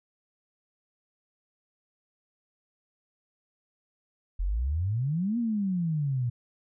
sine exponential two-way sweep, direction up then down, 41.2 to 242 to 117.6 Hz, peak -25 dBFS, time 4.39-6.3 s, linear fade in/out 10 ms, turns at 5.38 s, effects none

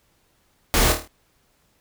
pink noise with echo, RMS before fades -19 dBFS, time 0.74-0.92 s, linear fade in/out 0 ms, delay 26 ms, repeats 6, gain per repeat -5 dB, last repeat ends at 1.076 s, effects pink hiss -64 dBFS RMS until 1.8 s

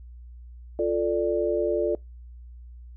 sine chord, D minor, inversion first, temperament equal, 349.2 / 440 / 587.3 Hz, F4 / A4 / D5, 0 / 0 / 0 cents, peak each -26 dBFS, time 0.79-1.95 s, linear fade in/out 2 ms, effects noise-tail reverb RT60 0.2 s tail -25 dB re dry + added 60 Hz sine -41 dBFS peak until 2.96 s

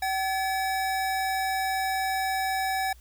square tone pair together, 764 / 1713.3 Hz, G5 / A6, -45 / -47 cents, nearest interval octave + major second, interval 1398 cents, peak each -27 / -33 dBFS, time 0.02-2.93 s, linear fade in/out 5 ms, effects added 60 Hz sine -49 dBFS peak until 3 s + white hiss -60 dBFS RMS until 3 s

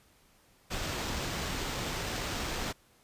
pink noise with sample-and-hold, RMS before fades -35 dBFS, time 0.7-2.73 s, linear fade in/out 20 ms, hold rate 11025 Hz, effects pink hiss -64 dBFS RMS until 3.03 s + resampled to 32000 Hz

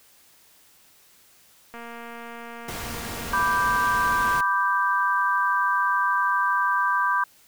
click train, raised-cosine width 0.5 ms, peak -25 dBFS, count 625, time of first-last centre 1.74-4.407 s, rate 234 Hz
pink noise, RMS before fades -34 dBFS, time 2.68-4.41 s, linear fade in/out 5 ms
sine chord, G major, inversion first, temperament equal, 987.8 / 1174.7 / 1568 Hz, B5 / D6 / G6, 0 / 0 / 0 cents, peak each -24 dBFS, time 3.33-7.24 s, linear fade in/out 5 ms
effects white hiss -56 dBFS RMS until 7.47 s

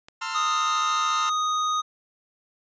click, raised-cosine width 0.2 ms, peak -26 dBFS, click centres 0.085 s
sawtooth chord, F major seventh, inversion first, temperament equal with one note detuned, 899 / 1046.5 / 1318.5 / 1396.9 Hz, A5 / C6 / E6 / F6, +37 / 0 / 0 / 0 cents, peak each -31 / -30 / -31 / -30 dBFS, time 0.21-1.3 s, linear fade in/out 10 ms
square tone, 1244.5 Hz, D#6, in tune, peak -23 dBFS, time 0.34-1.82 s, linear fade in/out 20 ms
effects resampled to 16000 Hz

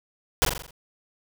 pink noise with echo, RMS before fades -19 dBFS, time 0.42-0.45 s, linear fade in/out 0 ms, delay 43 ms, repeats 6, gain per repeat -5 dB, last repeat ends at 0.708 s, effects none

